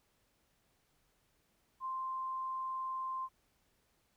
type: tone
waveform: sine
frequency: 1046.5 Hz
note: C6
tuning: in tune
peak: -36 dBFS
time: 1.8-3.29 s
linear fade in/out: 50 ms
effects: pink hiss -75 dBFS RMS until 4.16 s